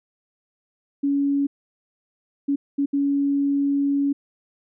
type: tone bursts at uneven times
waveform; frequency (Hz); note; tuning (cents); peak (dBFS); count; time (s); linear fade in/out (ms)
sine; 281.2; C#4; +25; -18; 4; 1.03-1.47 / 2.48-2.56 / 2.78-2.86 / 2.93-4.13; 10
effects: none